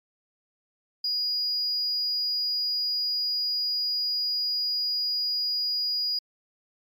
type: tone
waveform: sine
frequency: 4890 Hz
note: D#8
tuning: 31 cents flat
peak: -23 dBFS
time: 1.04-6.19 s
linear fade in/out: 5 ms
effects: tanh soft clip ceiling -21 dBFS + MP3 64 kbps